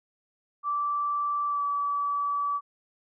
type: tone with pitch glide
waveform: sine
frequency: 1165 to 1149 Hz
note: D6 to D6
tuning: -14 to -38 cents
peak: -25 dBFS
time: 0.63-2.61 s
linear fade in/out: 50 ms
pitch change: -24 cents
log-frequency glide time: 1.47-1.63 s
effects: none